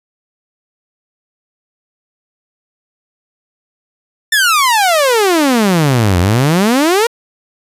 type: exponential two-way sweep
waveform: sawtooth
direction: down then up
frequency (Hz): 1808 to 84.8 to 483.9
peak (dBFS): -5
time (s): 4.32-7.07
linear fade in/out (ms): 5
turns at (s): 6.19
effects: resampled to 32000 Hz